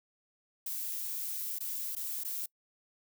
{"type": "noise with dropouts", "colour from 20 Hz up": "violet", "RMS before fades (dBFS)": -37, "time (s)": [0.66, 2.46], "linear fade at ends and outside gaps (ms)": 5, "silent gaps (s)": [[1.586, 1.604], [1.952, 1.964], [2.237, 2.247]], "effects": ["noise-tail reverb RT60 0.1 s tail -25 dB re dry"]}